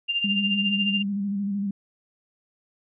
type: tone with tremolo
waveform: sine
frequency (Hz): 2794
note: F7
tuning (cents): 0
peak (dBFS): -20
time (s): 0.08-1.03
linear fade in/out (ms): 20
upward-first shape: sine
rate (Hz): 14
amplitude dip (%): 65
type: tone with vibrato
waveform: sine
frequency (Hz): 200.4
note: G3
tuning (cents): +38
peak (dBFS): -24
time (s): 0.24-1.71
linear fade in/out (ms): 5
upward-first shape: square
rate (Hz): 13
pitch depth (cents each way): 33
effects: none